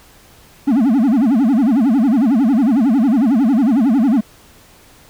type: tone with vibrato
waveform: triangle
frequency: 247.3 Hz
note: B3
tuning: 3 cents sharp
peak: -8 dBFS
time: 0.67-4.21 s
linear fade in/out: 10 ms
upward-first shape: sine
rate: 11 Hz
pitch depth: 280 cents each way
effects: pink hiss -46 dBFS RMS until 5.09 s